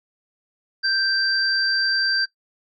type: tone pair together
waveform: sine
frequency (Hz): 1568 / 4702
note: G6 / D8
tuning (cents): 0 / +1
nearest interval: octave + perfect fifth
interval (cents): 1901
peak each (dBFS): -21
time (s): 0.83-2.26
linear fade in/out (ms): 20
effects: noise-tail reverb RT60 0.1 s tail -17 dB re dry